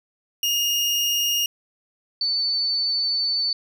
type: tone pair in turn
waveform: 30% pulse / sine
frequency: 2844 / 4506 Hz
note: F7 / C#8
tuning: +31 / +28 cents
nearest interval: minor sixth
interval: 797 cents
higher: second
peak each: -17 / -20 dBFS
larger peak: first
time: 0.43-1.46 / 2.21-3.53 s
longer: second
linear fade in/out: 2 ms
effects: none